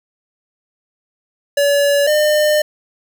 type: tone pair in turn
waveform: square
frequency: 570 / 603.9 Hz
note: C#5 / D5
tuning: +48 / +48 cents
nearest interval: minor second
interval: 100 cents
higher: second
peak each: -12 dBFS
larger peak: neither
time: 1.57-2.07 / 2.07-2.62 s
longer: second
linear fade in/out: 5 ms
effects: none